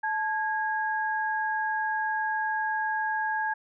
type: tone pair together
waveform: sine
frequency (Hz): 870 / 1642.3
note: A5 / G#6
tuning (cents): -20 / -20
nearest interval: major seventh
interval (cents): 1100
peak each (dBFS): -28 / -29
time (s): 0.03-3.54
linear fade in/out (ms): 10
effects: none